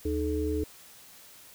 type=tone cluster; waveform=sine; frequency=76.5 / 307.1 / 430.9 Hz; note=D#2 / D#4 / A4; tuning=-29 / -23 / -36 cents; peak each=-31 dBFS; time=0.05-0.64 s; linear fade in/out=5 ms; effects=white hiss -52 dBFS RMS until 1.54 s